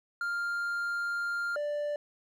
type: tone pair in turn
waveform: triangle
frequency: 1399 / 588.2 Hz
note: F6 / D5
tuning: +3 / +3 cents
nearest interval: octave + minor third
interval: 1500 cents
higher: first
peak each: -28 dBFS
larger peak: neither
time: 0.21-1.56 / 1.56-1.96 s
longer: first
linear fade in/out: 2 ms
effects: none